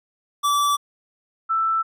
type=tone pair in turn; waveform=square / sine; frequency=1158 / 1325.8 Hz; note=D6 / E6; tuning=-25 / +10 cents; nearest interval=major second; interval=235 cents; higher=second; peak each=-18 dBFS; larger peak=neither; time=0.43-0.77 / 1.49-1.83 s; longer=neither; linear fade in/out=20 ms; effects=resampled to 32000 Hz